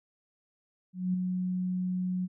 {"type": "tone with ADSR envelope", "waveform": "sine", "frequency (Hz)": 182.8, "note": "F#3", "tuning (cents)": -21, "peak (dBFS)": -24, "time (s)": [0.93, 2.28], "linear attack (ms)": 210, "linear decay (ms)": 6, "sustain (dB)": -4, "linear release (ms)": 38, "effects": []}